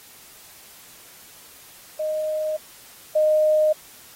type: tone pair in turn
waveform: sine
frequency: 619 / 615.8 Hz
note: D#5 / D#5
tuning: -9 / -18 cents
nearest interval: unison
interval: 9 cents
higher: first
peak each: -22 / -15 dBFS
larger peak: second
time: 1.99-2.57 / 3.15-3.73 s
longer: neither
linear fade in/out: 10 ms
effects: white hiss -47 dBFS RMS until 4.15 s + AAC 48 kbps